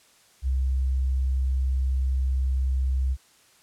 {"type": "tone", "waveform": "sine", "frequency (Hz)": 65.41, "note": "C2", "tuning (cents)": 0, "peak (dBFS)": -21, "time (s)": [0.42, 3.17], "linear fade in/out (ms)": 50, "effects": ["white hiss -58 dBFS RMS until 3.62 s", "low-pass 10000 Hz 12 dB/octave"]}